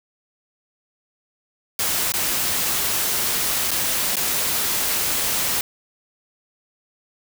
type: noise with dropouts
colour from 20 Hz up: white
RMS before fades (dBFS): -22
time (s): 1.79-5.61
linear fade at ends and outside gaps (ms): 2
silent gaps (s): 2.121-2.138 / 3.708-3.714 / 4.157-4.167
effects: none